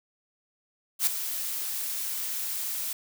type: noise with ADSR envelope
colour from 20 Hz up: blue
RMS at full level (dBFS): -21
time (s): 0.99-2.93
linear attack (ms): 80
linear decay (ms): 4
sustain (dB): -11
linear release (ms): 3
effects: none